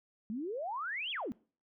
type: exponential two-way sweep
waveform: sine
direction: up then down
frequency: 203.2 to 3430 to 203.2 Hz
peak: -35 dBFS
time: 0.3-1.32 s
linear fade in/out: 0 ms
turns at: 1.11 s
effects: noise-tail reverb RT60 0.4 s tail -23 dB re dry